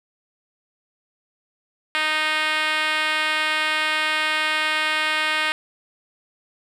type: tone with band-pass filter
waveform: 5% pulse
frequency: 309.6 Hz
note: D#4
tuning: 9 cents flat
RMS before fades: -22 dBFS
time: 1.95-5.52 s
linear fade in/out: 0 ms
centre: 2000 Hz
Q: 0.87
effects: none